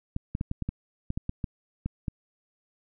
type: clicks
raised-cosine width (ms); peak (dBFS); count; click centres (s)
5; -17; 12; 0.164 / 0.351 / 0.411 / 0.514 / 0.623 / 0.69 / 1.104 / 1.175 / 1.294 / 1.442 / 1.86 / 2.082
effects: none